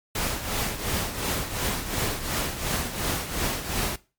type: noise with tremolo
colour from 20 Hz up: pink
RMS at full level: -25 dBFS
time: 0.15-3.96 s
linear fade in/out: 5 ms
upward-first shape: triangle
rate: 2.8 Hz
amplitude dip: 70%
effects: noise-tail reverb RT60 0.3 s tail -19 dB re dry + MP3 96 kbps